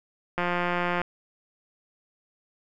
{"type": "click train", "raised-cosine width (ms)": 0.5, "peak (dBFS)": -12, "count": 113, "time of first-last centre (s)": [0.38, 1.016], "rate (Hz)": 176, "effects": []}